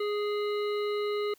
harmonic tone with a mistuned harmonic, 415.3 Hz, G#4, in tune, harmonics 1 / 3 / 5 / 7 / 9 / 10, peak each -28 / -38 / -42 / -45 / -47 / -48 dBFS, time 0-1.34 s, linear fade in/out 5 ms, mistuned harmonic 9, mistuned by +49 cents, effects white hiss -63 dBFS RMS until 1.38 s

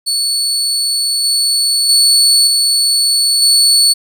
30% pulse tone with level steps, 4435 Hz, C#8, in tune, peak -10 / -8 / -4 / -7 / -4 dBFS, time 0.06-3.94 s, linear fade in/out 20 ms, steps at 1.24 / 1.89 / 2.47 / 3.42 s, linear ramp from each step 2 ms, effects none

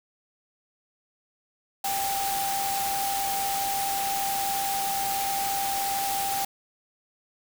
sine tone in noise, 789 Hz, G5, 11 cents sharp, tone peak -27 dBFS, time 1.84-6.45 s, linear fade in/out 5 ms, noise white, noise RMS -31 dBFS, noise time 1.84-6.45 s, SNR +1 dB, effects none

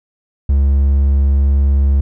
triangle tone, 69.3 Hz, C#2, in tune, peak -7 dBFS, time 0.49-2.01 s, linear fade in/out 5 ms, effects none

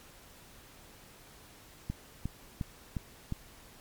click train, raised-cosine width 5 ms, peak -21 dBFS, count 5, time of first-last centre 1.9-3.323 s, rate 2.81 Hz, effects pink hiss -55 dBFS RMS until 3.8 s + MP3 96 kbps

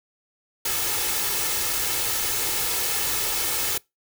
white noise with comb filter, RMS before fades -25 dBFS, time 0.65-3.78 s, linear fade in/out 5 ms, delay 2.3 ms, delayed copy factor +0.55, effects noise-tail reverb RT60 0.2 s tail -24 dB re dry

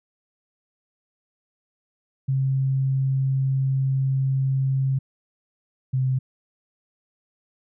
sine tone pair in turn, 134 / 130.41 Hz, C3 / C3, +42 / -5 cents, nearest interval unison, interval 47 cents, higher first, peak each -19 dBFS, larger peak neither, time 2.28-4.99 / 5.93-6.19 s, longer first, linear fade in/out 10 ms, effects none

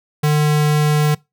square tone, 150.2 Hz, D3, 39 cents sharp, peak -13 dBFS, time 0.23-1.15 s, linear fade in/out 10 ms, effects noise-tail reverb RT60 0.2 s tail -22 dB re dry

